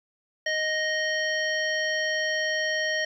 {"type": "harmonic tone", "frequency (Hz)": 622.3, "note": "D#5", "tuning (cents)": 0, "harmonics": [1, 3, 5, 7, 9], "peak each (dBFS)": [-30, -26, -34, -40, -36], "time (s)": [0.46, 3.05], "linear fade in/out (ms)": 5, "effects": ["10-bit"]}